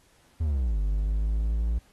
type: linear two-way sweep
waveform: triangle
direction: down then up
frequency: 82.41 to 49.12 to 57.5 Hz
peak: -21 dBFS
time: 0.4-1.79 s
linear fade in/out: 10 ms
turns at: 0.79 s
effects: pink hiss -62 dBFS RMS until 1.92 s + AAC 32 kbps